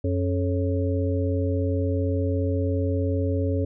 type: harmonic tone with a mistuned harmonic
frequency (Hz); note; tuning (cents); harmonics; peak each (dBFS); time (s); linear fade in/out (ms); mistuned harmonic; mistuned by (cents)
91.5; F#2; -19; 1 / 3 / 5 / 6; -23 / -28 / -30 / -31; 0.04-3.65; 5; 5; -100
effects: none